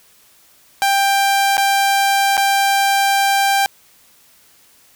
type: tone with dropouts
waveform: sawtooth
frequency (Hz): 790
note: G5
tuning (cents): +13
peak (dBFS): -9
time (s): 0.82-3.66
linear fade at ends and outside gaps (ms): 0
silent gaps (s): 1.569-1.579 / 2.369-2.377
effects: white hiss -51 dBFS RMS until 4.95 s